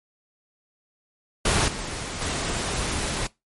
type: noise with level steps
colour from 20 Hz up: pink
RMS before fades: -21 / -32 / -27 dBFS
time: 1.45-3.27 s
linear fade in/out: 5 ms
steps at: 1.68 / 2.21 s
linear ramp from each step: 2 ms
effects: noise-tail reverb RT60 0.2 s tail -21 dB re dry + MP3 48 kbps